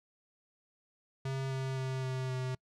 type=tone with pitch steps; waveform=square; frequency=134 / 132.69 / 131.39 / 130.11 / 128.84 Hz; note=C3 / C3 / C3 / C3 / C3; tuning=+42 / +25 / +8 / -9 / -26 cents; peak=-34 dBFS; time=1.25-2.55 s; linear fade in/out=5 ms; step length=260 ms; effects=noise-tail reverb RT60 0.1 s tail -26 dB re dry + low-pass 7000 Hz 12 dB/octave